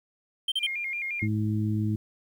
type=tone bursts; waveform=triangle; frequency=3136 Hz; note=G7; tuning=in tune; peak=-22 dBFS; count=3; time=0.48-0.667 s; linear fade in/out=5 ms; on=39 ms; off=35 ms
type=tone with vibrato; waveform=sine; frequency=2262 Hz; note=C#7; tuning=34 cents sharp; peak=-29 dBFS; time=0.58-1.28 s; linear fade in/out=50 ms; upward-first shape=square; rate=5.7 Hz; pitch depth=100 cents each way
type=harmonic tone; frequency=106.9 Hz; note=A2; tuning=49 cents flat; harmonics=1 / 2 / 3; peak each=-26 / -29 / -33 dBFS; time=1.22-1.96 s; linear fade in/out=5 ms
effects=10-bit